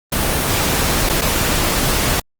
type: noise with dropouts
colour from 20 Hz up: pink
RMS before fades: -17 dBFS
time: 0.12-2.2 s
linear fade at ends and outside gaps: 5 ms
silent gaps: 1.092-1.096 / 1.212-1.217 s
effects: Opus 24 kbps